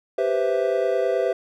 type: chord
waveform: triangle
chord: C major seventh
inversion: second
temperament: equal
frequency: 392 / 493.9 / 523.3 / 659.3 Hz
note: G4 / B4 / C5 / E5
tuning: 0 / 0 / 0 / 0 cents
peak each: -23 dBFS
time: 0.18-1.33 s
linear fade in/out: 5 ms
effects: none